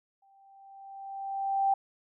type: tone with exponential growth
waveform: sine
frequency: 784 Hz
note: G5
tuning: in tune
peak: -21 dBFS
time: 0.22-1.74 s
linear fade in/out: 5 ms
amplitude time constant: 330 ms
effects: none